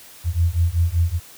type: beating tone pair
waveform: sine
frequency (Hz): 82.41 / 87.61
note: E2 / F2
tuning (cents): 0 / +6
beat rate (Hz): 5.2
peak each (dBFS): -19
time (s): 0.24-1.2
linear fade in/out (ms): 50
effects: white hiss -44 dBFS RMS until 1.37 s